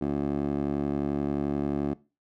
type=tone with band-pass filter; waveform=15% pulse; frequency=71.4 Hz; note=D2; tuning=48 cents flat; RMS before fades=-28 dBFS; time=0.01-1.94 s; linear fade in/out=10 ms; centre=350 Hz; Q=1.8; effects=noise-tail reverb RT60 0.3 s tail -20 dB re dry